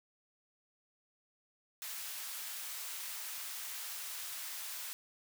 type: high-pass noise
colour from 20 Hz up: white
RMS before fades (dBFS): -43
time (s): 1.82-4.93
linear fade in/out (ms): 0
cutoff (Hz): 990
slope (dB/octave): 12
effects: none